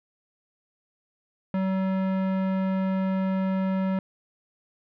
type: tone with tanh clipping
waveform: sine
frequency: 190 Hz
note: F#3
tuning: 46 cents sharp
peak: -25 dBFS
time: 1.54-3.99 s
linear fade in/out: 2 ms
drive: 18 dB
effects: none